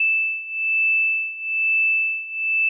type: beating tone pair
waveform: sine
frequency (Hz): 2637 / 2638.1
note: E7 / E7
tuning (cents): 0 / +1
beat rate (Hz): 1.1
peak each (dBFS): -23 / -20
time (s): 0-2.69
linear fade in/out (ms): 5
effects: none